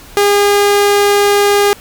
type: tone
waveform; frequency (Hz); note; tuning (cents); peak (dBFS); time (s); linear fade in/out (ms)
sawtooth; 406.8; G#4; -36; -4; 0.17-1.73; 0
effects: pink hiss -37 dBFS RMS until 1.8 s